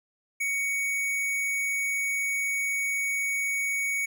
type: tone with hard clipping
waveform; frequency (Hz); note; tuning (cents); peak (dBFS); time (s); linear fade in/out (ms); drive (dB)
sine; 2236; C#7; +14; -27; 0.4-4.06; 10; 15
effects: none